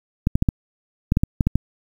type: clicks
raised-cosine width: 5 ms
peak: -4 dBFS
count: 10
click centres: 0.271 / 0.355 / 0.424 / 0.488 / 1.121 / 1.171 / 1.235 / 1.408 / 1.47 / 1.556 s
effects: 7-bit